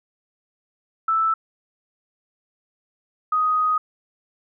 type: tone pair in turn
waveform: sine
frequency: 1318.5 / 1250.3 Hz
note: E6 / D#6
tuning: 0 / +8 cents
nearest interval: minor second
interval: 92 cents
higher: first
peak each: -17 dBFS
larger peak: neither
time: 1.08-1.34 / 3.32-3.78 s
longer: second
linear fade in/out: 5 ms
effects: none